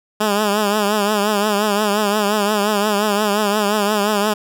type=tone with vibrato; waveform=10% pulse; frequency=207.7 Hz; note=G#3; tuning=in tune; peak=-7 dBFS; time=0.2-4.34 s; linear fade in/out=10 ms; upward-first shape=triangle; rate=5.7 Hz; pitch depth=85 cents each way; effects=none